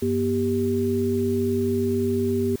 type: tone cluster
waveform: sine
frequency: 97 / 240.6 / 392.1 Hz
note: G2 / B3 / G4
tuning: -18 / -45 / 0 cents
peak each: -28 / -24 / -23 dBFS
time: 0.02-2.56 s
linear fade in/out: 5 ms
effects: white hiss -46 dBFS RMS until 2.6 s